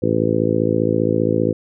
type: harmonic tone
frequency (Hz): 55.1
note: A1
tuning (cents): +3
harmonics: 2 / 3 / 4 / 5 / 6 / 7 / 8 / 9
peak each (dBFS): -24 / -24 / -24 / -23 / -22 / -23 / -24 / -22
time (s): 0.02-1.53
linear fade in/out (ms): 10
effects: none